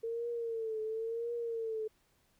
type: tone with vibrato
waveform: sine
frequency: 453.7 Hz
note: A#4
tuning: 47 cents flat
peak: -34 dBFS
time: 0.03-1.88 s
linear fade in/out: 10 ms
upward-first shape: triangle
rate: 0.96 Hz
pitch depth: 81 cents each way
effects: pink hiss -72 dBFS RMS until 2.39 s